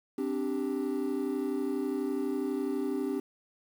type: chord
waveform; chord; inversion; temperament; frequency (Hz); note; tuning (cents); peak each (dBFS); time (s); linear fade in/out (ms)
triangle; C suspended second; none; equal; 261.6 / 293.7 / 392; C4 / D4 / G4; 0 / 0 / 0; -31; 0.18-3.2; 5
effects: tanh soft clip ceiling -20 dBFS + 9-bit